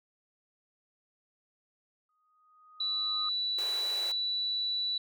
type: tone with exponential growth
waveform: sine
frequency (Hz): 1246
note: D#6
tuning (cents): +2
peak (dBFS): -35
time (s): 2.09-3.29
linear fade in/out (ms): 2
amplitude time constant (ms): 260
type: tone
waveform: sine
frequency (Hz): 3951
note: B7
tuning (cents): 0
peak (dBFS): -29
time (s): 2.8-4.98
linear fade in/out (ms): 5
type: high-pass noise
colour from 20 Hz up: pink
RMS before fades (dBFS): -44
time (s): 3.58-4.12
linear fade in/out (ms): 5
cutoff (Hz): 380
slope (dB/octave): 48
effects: none